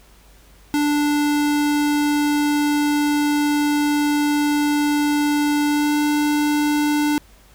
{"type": "tone with pitch glide", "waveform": "square", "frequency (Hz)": [293.7, 295.9], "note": ["D4", "D4"], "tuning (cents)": [0, 13], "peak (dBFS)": -17, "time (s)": [0.74, 7.18], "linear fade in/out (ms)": 0, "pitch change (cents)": 13, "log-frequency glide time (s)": [5.68, 5.95], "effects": ["added 50 Hz sine -49 dBFS peak until 7.54 s", "pink hiss -52 dBFS RMS until 7.54 s"]}